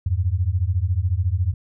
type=beating tone pair; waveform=sine; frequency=83.9 / 97.9 Hz; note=E2 / G2; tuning=+31 / -2 cents; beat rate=14 Hz; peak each=-21 dBFS; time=0.06-1.54 s; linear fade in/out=5 ms; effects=none